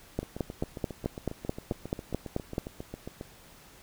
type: two click trains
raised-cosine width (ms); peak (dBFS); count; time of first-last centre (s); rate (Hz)
2; -15 / -24; 12 / 23; 0.19-2.581 / 0.23-3.211; 4.6 / 7.38
effects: pink hiss -54 dBFS RMS until 3.82 s